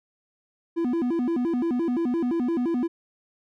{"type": "tone with vibrato", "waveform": "triangle", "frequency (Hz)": 287.2, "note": "D4", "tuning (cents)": -39, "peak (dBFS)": -20, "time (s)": [0.76, 2.88], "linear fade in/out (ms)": 20, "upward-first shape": "square", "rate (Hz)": 5.8, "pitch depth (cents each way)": 270, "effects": []}